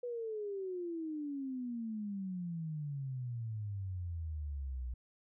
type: exponential sweep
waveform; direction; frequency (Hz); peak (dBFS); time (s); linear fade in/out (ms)
sine; down; 493.9 to 59.9; -37; 0.03-4.94; 5
effects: none